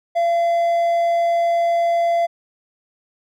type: tone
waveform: triangle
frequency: 682 Hz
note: F5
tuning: 41 cents flat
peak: -13 dBFS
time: 0.15-2.27 s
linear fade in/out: 20 ms
effects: none